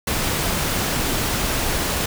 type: noise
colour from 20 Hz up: pink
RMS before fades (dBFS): -22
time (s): 0.07-2.06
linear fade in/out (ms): 5
effects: none